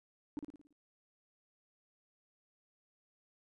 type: tone with echo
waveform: sine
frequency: 293.7 Hz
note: D4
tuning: in tune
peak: -33 dBFS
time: 0.37-0.39 s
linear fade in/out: 0 ms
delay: 56 ms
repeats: 6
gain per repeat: -6 dB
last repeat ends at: 0.726 s
effects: tanh soft clip ceiling -35 dBFS + resampled to 24000 Hz